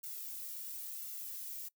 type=noise with flanger; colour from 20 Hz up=violet; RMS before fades=-44 dBFS; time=0.03-1.69 s; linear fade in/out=10 ms; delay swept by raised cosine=1.4 to 2.15 ms; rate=0.96 Hz; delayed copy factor=+0.55; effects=noise-tail reverb RT60 0.1 s tail -22 dB re dry

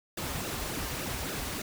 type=noise with flanger; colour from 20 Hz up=pink; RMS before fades=-35 dBFS; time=0.17-1.62 s; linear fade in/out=5 ms; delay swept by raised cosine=0.91 to 6.21 ms; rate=3.5 Hz; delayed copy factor=-0.8; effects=none

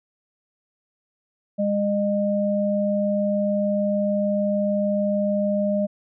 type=tone pair together; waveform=sine; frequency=203.3 / 610 Hz; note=G#3 / D#5; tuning=-37 / -34 cents; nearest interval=octave + perfect fifth; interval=1903 cents; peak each=-22 dBFS; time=1.58-5.87 s; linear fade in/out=20 ms; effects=none

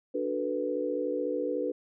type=chord; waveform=sine; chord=B minor seventh; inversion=first; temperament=equal; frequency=293.7 / 370 / 440 / 493.9 Hz; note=D4 / F#4 / A4 / B4; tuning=0 / 0 / 0 / 0 cents; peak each=-34 / -36 / -35 / -31 dBFS; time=0.14-1.72 s; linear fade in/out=10 ms; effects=none

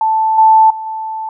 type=tone with level steps; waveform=sine; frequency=880 Hz; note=A5; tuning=in tune; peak=-10 / -4 / -21 / -19 dBFS; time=0.01-1.29 s; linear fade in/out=2 ms; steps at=0.38 / 0.7 / 0.86 s; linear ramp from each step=5 ms; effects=none

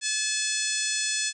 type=harmonic tone; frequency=861 Hz; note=A5; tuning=38 cents flat; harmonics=2 / 3 / 4 / 5 / 6 / 7 / 8 / 9 / 10; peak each=-34 / -34 / -34 / -34 / -34 / -34 / -34 / -34 / -34 dBFS; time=0.01-1.33 s; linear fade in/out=50 ms; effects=none

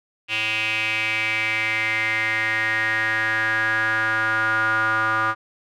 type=tone with band-pass filter sweep; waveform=square; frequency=110 Hz; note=A2; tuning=in tune; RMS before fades=-22 dBFS; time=0.28-5.35 s; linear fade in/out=50 ms; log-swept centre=2700 to 1300 Hz; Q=6.9; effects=none

